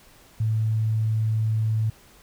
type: tone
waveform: sine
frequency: 110 Hz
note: A2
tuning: in tune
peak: -20 dBFS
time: 0.4-1.9 s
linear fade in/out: 5 ms
effects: pink hiss -53 dBFS RMS until 2.22 s